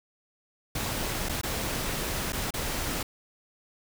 pink noise with dropouts, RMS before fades -31 dBFS, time 0.75-3.03 s, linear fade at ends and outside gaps 5 ms, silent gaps 1.288-1.293 / 1.414-1.433 / 2.323-2.33 / 2.507-2.538 s, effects none

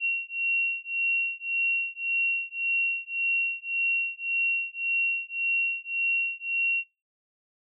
sine beating tone pair, 2738 / 2739.8 Hz, F7 / F7, -35 / -34 cents, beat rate 1.8 Hz, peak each -28 dBFS, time 0-6.84 s, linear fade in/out 50 ms, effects noise-tail reverb RT60 0.3 s tail -26 dB re dry

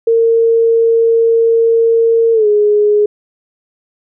sine tone with pitch glide, 457.7 to 417.3 Hz, A#4 to G#4, -32 to +8 cents, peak -7 dBFS, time 0.07-3.06 s, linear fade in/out 5 ms, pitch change -160 cents, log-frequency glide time 2.33-2.47 s, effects none

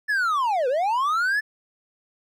triangle linear two-way sweep, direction down then up, 1760 to 480 to 1760 Hz, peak -18 dBFS, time 0.08-1.41 s, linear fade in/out 20 ms, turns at 0.68 s, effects none

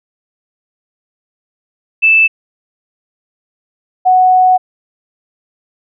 sine tone pair in turn, 2637 / 740 Hz, E7 / F#5, 0 / 0 cents, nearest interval octave + minor seventh, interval 2200 cents, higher first, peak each -5 dBFS, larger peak neither, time 2.02-2.28 / 4.05-4.58 s, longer second, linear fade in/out 20 ms, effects none

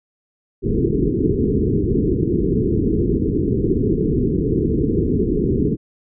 white low-pass noise, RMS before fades -18 dBFS, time 0.62-5.77 s, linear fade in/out 50 ms, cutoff 440 Hz, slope 96 dB/octave, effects none

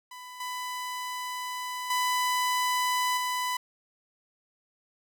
sawtooth tone with level steps, 998 Hz, B5, 18 cents sharp, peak -38 / -29 / -21 / -24 dBFS, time 0.11-3.57 s, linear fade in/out 5 ms, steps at 0.4 / 1.9 / 3.17 s, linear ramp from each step 5 ms, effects none

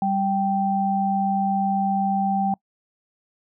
sine tone pair together, 196 / 781.5 Hz, G3 / G5, 0 / -6 cents, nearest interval 2 octaves, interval 2394 cents, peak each -23 / -21 dBFS, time 0.02-2.54 s, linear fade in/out 2 ms, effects noise-tail reverb RT60 0.1 s tail -25 dB re dry

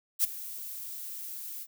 violet noise with ADSR envelope, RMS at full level -22 dBFS, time 0.19-1.67 s, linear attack 48 ms, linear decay 15 ms, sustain -18 dB, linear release 53 ms, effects none

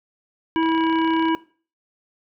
harmonic tone, 325.1 Hz, E4, 24 cents flat, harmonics 1 / 3 / 5 / 7 / 9, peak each -18 / -24 / -31 / -35 / -34 dBFS, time 0.56-1.35 s, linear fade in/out 0 ms
click train, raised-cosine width 0.3 ms, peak -20 dBFS, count 23, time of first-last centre 0.63-1.285 s, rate 33.6 Hz
effects noise-tail reverb RT60 0.4 s tail -20 dB re dry

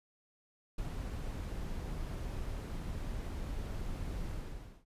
brown noise with ADSR envelope, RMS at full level -37 dBFS, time 0.78-4.85 s, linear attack 5 ms, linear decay 55 ms, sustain -2 dB, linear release 550 ms, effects resampled to 32000 Hz

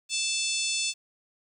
harmonic tone, 880 Hz, A5, in tune, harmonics 3 / 4 / 5 / 6 / 7 / 8 / 9 / 10, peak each -32 / -33 / -34 / -35 / -35 / -36 / -37 / -37 dBFS, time 0.09-0.94 s, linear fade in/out 50 ms, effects 10-bit

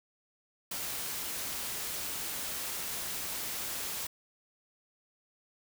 white noise, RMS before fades -37 dBFS, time 0.71-4.07 s, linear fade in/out 5 ms, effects none

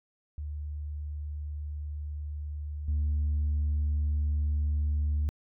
sine tone with level steps, 74.3 Hz, D2, 21 cents sharp, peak -33 / -23 dBFS, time 0.38-5.29 s, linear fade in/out 0 ms, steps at 2.88 s, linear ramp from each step 5 ms, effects tanh soft clip ceiling -23 dBFS

